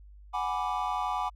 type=chord; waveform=triangle; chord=G# half-diminished seventh; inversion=third; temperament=equal; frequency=740 / 830.6 / 987.8 / 1174.7 Hz; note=F#5 / G#5 / B5 / D6; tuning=0 / 0 / 0 / 0 cents; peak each=-32 dBFS; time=0.33-1.3 s; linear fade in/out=20 ms; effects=added 50 Hz sine -48 dBFS peak until 1.35 s